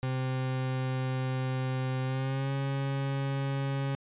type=tone with pitch glide; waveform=40% pulse; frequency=130 to 137.25 Hz; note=C3 to C#3; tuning=-11 to -17 cents; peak=-28 dBFS; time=0.03-3.95 s; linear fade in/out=0 ms; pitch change=+94 cents; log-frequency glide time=2.04-2.52 s; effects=resampled to 8000 Hz